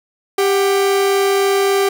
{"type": "tone pair together", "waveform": "45% pulse", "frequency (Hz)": [395, 746.5], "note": ["G4", "F#5"], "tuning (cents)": [13, 15], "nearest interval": "major seventh", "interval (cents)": 1102, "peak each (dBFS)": [-13, -22], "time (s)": [0.38, 1.89], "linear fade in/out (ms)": 5, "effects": []}